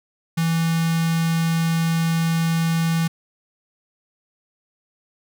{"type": "tone with notch filter", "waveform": "square", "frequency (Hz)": 164.81, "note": "E3", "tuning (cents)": 0, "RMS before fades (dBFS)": -20, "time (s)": [0.37, 3.08], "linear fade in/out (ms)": 10, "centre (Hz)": 540, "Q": 0.79, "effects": []}